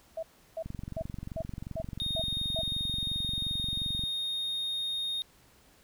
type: tone bursts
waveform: sine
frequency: 650 Hz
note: E5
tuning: 24 cents flat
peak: -32 dBFS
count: 7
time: 0.17-2.616 s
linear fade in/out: 5 ms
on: 58 ms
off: 340 ms
type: click train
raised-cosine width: 5 ms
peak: -26 dBFS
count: 78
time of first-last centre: 0.66-4.037 s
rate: 22.8 Hz
type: tone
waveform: triangle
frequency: 3700 Hz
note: A#7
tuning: 14 cents flat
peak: -29 dBFS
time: 2-5.22 s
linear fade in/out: 0 ms
effects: pink hiss -61 dBFS RMS until 5.83 s